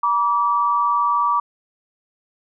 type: tone pair together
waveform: sine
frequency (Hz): 959 / 1158.7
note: A#5 / D6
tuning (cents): +49 / -24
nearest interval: minor third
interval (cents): 327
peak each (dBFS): -20 / -17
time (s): 0.03-1.4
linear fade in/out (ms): 5
effects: none